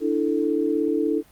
sine chord, D suspended second, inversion none, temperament just, 293.7 / 330.4 / 440.5 Hz, D4 / E4 / A4, 0 / +4 / +2 cents, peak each -24 dBFS, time 0-1.23 s, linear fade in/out 50 ms, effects pink hiss -55 dBFS RMS until 1.31 s + Opus 48 kbps

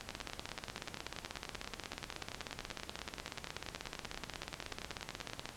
two click trains, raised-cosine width 0.2 ms, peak -22 / -24 dBFS, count 89 / 58, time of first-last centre 0.09-5.456 / 0.01-5.491 s, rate 16.4 / 10.4 Hz, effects pink hiss -52 dBFS RMS until 5.56 s + low-pass 10000 Hz 12 dB/octave

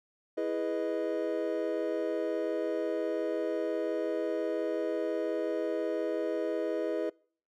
triangle chord, E major seventh, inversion none, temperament equal, 329.6 / 415.3 / 493.9 / 622.3 Hz, E4 / G#4 / B4 / D#5, 0 / 0 / 0 / 0 cents, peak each -33 dBFS, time 0.37-7.1 s, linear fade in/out 10 ms, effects noise-tail reverb RT60 0.5 s tail -26 dB re dry

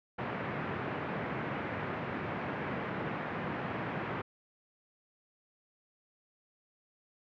pink band-pass noise, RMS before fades -37 dBFS, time 0.18-4.22 s, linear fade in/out 10 ms, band 110 to 2200 Hz, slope 24 dB/octave, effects none

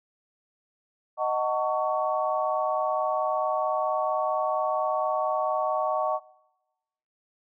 sine chord, D# half-diminished seventh, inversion none, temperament just, 622.3 / 746.7 / 896 / 1120.1 Hz, D#5 / F#5 / A5 / C#6, 0 / +16 / +31 / +18 cents, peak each -27 / -29 / -32 / -29 dBFS, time 1.17-6.2 s, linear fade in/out 50 ms, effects noise-tail reverb RT60 1.0 s tail -23 dB re dry

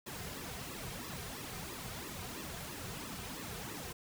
pink noise with flanger, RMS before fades -44 dBFS, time 0.06-3.93 s, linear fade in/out 10 ms, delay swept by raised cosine 1.3 to 3.6 ms, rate 3 Hz, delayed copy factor -0.85, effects none

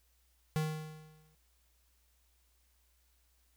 square tone with exponential decay, 155.56 Hz, D#3, in tune, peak -29 dBFS, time 0.56-1.35 s, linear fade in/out 0 ms, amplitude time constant 170 ms, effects added 60 Hz sine -70 dBFS peak until 3.56 s + white hiss -74 dBFS RMS until 3.56 s

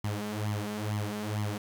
sawtooth tone with flanger, 105 Hz, G#2, 19 cents sharp, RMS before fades -33 dBFS, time 0.04-1.58 s, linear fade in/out 5 ms, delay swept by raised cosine 0.94 to 5.04 ms, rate 2.2 Hz, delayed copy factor +0.8, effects 9-bit

